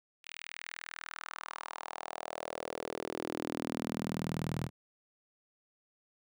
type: tone with high-pass filter sweep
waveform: sawtooth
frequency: 40.24 Hz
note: E1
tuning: 41 cents flat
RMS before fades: -40 dBFS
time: 0.23-4.7 s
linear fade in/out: 50 ms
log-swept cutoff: 2600 to 130 Hz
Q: 2.5
effects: none